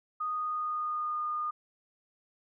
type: tone with pitch glide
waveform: sine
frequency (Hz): 1239 to 1220.5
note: D#6 to D#6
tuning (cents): -8 to -34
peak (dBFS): -30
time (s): 0.2-1.51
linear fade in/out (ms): 10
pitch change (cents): -26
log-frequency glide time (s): 0.32-1.23
effects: none